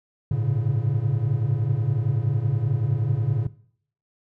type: tone cluster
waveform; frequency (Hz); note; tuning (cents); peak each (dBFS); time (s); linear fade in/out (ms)
triangle; 102.9 / 113.6 / 136.5 / 141.5; G#2 / A#2 / C#3 / C#3; -16 / -44 / -26 / +36; -27 / -22 / -28 / -23; 0.31-3.47; 5
effects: noise-tail reverb RT60 0.6 s tail -19 dB re dry